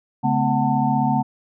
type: tone cluster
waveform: sine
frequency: 140.8 / 217 / 252.3 / 745 / 893 Hz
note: C#3 / A3 / B3 / F#5 / A5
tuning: +27 / -24 / +37 / +12 / +25 cents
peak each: -23 dBFS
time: 0.23-1.23 s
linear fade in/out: 20 ms
effects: none